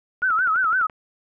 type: tone with vibrato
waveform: sine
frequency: 1396.9 Hz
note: F6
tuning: in tune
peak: -17 dBFS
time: 0.22-0.87 s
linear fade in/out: 10 ms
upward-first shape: sine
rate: 5.9 Hz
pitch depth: 170 cents each way
type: click train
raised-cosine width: 0.5 ms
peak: -25 dBFS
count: 9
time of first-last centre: 0.22-0.898 s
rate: 11.8 Hz
effects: none